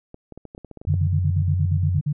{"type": "clicks", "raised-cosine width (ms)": 2, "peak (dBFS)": -25, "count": 12, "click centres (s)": [0.144, 0.323, 0.376, 0.453, 0.549, 0.579, 0.647, 0.713, 0.773, 0.815, 0.851, 0.94]}
{"type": "tone with vibrato", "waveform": "sine", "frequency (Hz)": 91.5, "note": "F#2", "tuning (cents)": -19, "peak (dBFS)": -19, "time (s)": [0.87, 1.99], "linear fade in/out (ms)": 5, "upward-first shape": "triangle", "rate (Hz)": 13, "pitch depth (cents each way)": 34}
{"type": "tone bursts", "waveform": "sine", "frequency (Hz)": 146.83, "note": "D3", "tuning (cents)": 0, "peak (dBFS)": -19, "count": 11, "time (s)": [0.89, 2.129], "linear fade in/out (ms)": 10, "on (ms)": 69, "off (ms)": 48}
{"effects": []}